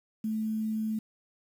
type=tone; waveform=sine; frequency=218.3 Hz; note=A3; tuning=13 cents flat; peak=-28 dBFS; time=0.24-0.99 s; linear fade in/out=5 ms; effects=9-bit